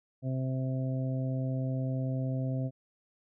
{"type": "harmonic tone", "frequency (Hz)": 130.81, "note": "C3", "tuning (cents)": 0, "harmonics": [1, 2, 3, 4, 5], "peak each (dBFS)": [-30, -36, -50, -43, -43], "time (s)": [0.22, 2.71], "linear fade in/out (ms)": 50, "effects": []}